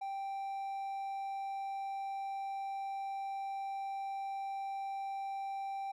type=tone; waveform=triangle; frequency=784 Hz; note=G5; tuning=in tune; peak=-35 dBFS; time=0.01-5.92 s; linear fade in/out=10 ms; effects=none